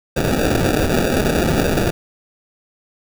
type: noise with sample-and-hold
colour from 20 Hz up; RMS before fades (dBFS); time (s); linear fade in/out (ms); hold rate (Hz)
blue; -17; 0.16-1.91; 10; 1050
effects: none